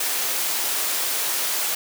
white high-pass noise, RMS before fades -24 dBFS, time 0-1.75 s, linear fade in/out 5 ms, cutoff 380 Hz, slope 12 dB/octave, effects none

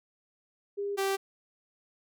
sine / sawtooth tone pair in turn, 403.1 / 390 Hz, G4 / G4, +48 / -9 cents, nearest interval minor second, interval 57 cents, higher first, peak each -30 / -23 dBFS, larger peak second, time 0.77-0.97 / 0.97-1.17 s, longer neither, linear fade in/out 20 ms, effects none

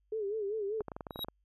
sine tone with vibrato, 418 Hz, G#4, 11 cents sharp, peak -32 dBFS, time 0.12-0.82 s, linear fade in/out 5 ms, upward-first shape sine, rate 5.1 Hz, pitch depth 110 cents each way
clicks, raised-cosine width 1 ms, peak -26 dBFS, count 11, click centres 0.807 / 0.883 / 0.918 / 0.965 / 1.008 / 1.068 / 1.108 / 1.159 / 1.192 / 1.246 / 1.285 s
square tone with exponential growth, 3835 Hz, A#7, 48 cents sharp, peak -32 dBFS, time 1.1-1.24 s, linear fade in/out 5 ms, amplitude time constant 30 ms
effects added 50 Hz sine -70 dBFS peak until 1.44 s + resampled to 32000 Hz

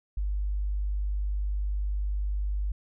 sine tone, 50 Hz, G1, 35 cents sharp, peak -26 dBFS, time 0.17-2.72 s, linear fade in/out 5 ms, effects none

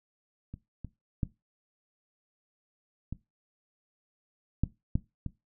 clicks, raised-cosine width 5 ms, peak -28 / -26 / -16 / -23 / -13 / -14 / -22 dBFS, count 7, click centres 0.54 / 0.847 / 1.232 / 3.126 / 4.636 / 4.955 / 5.263 s, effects noise-tail reverb RT60 0.2 s tail -17 dB re dry

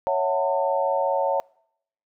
sine chord, F# minor seventh, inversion second, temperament equal with one note detuned, 554.4 / 659.3 / 740 / 899.5 Hz, C#5 / E5 / F#5 / A5, 0 / 0 / 0 / +38 cents, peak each -23 / -28 / -28 / -25 dBFS, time 0.07-1.4 s, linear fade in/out 0 ms, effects noise-tail reverb RT60 0.7 s tail -26 dB re dry

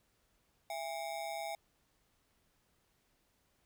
square ring-modulated tone, 740 Hz, F#5, in tune, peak -36 dBFS, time 0.7-1.55 s, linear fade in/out 0 ms, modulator 74.1 Hz, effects pink hiss -75 dBFS RMS until 3.65 s

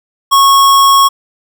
square tone, 1100 Hz, C#6, 14 cents flat, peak -5 dBFS, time 0.31-1.09 s, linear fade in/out 20 ms, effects none

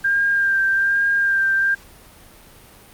sine tone with vibrato, 1594 Hz, G6, 28 cents sharp, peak -15 dBFS, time 0.04-1.75 s, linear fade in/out 10 ms, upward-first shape sine, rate 1.2 Hz, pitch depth 22 cents each way, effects pink hiss -46 dBFS RMS until 2.93 s + Opus 48 kbps

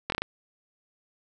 slowing click train, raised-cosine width 0.3 ms, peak -11 dBFS, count 5, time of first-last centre 0.1-0.22 s, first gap 22 ms, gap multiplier 1.21, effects none

